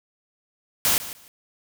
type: noise with echo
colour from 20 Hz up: white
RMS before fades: -20 dBFS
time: 0.85-0.98 s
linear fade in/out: 0 ms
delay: 150 ms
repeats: 2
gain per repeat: -15 dB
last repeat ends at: 1.28 s
effects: none